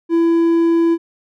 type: tone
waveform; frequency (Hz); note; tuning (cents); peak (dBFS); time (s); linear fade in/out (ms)
triangle; 334.1; E4; +23; -9; 0.09-0.98; 50
effects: none